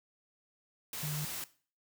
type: tone in noise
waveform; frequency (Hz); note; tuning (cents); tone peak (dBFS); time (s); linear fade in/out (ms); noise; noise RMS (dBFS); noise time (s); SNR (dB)
sine; 150.2; D3; +39; -35; 1.03-1.25; 2; white; -40; 0.93-1.44; +2
effects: noise-tail reverb RT60 0.4 s tail -17 dB re dry